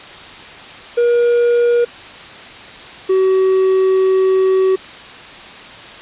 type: tone pair in turn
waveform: triangle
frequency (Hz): 477 / 378.6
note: A#4 / F#4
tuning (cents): +40 / +40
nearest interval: major third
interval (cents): 400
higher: first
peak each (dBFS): -8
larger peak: neither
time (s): 0.97-1.85 / 3.09-4.76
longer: second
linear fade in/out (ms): 10
effects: white hiss -34 dBFS RMS until 6.01 s + resampled to 8000 Hz